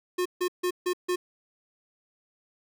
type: tone bursts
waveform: square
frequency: 360 Hz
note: F#4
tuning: 47 cents flat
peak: -25 dBFS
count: 5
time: 0.18-1.16 s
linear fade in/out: 10 ms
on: 76 ms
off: 150 ms
effects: none